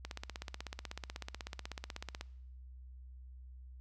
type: click train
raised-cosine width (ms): 0.2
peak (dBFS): -24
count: 36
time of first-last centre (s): 0.05-2.21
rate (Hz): 16.2
effects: noise-tail reverb RT60 0.8 s tail -23 dB re dry + added 63 Hz sine -49 dBFS peak until 3.8 s